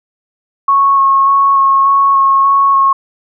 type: tone with vibrato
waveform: sine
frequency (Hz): 1097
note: C#6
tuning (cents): -18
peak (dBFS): -6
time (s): 0.68-2.93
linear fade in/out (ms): 5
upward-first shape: square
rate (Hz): 1.7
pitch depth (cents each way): 11
effects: none